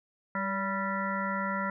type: harmonic tone with a mistuned harmonic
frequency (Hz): 196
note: G3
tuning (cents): 0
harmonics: 1 / 3 / 5 / 7 / 9 / 10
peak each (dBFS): -34 / -38 / -35 / -34 / -40 / -39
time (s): 0.35-1.7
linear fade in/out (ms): 2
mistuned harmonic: 3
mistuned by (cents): -42
effects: none